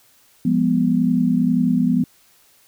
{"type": "chord", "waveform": "sine", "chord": "F diminished", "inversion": "none", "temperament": "equal with one note detuned", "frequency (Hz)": [174.61, 204.8, 246.9], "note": ["F3", "Ab3", "Cb4"], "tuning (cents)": [0, -24, 0], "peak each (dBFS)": [-20, -21, -17], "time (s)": [0.45, 2.04], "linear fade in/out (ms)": 5, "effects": ["white hiss -55 dBFS RMS until 2.67 s"]}